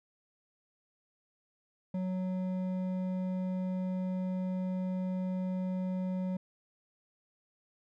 sine tone with hard clipping, 185 Hz, F#3, in tune, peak -33 dBFS, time 1.94-6.37 s, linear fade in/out 5 ms, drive 8 dB, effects none

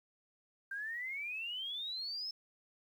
sine exponential sweep, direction up, 1568 to 5310 Hz, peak -38 dBFS, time 0.71-2.31 s, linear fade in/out 5 ms, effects 11-bit

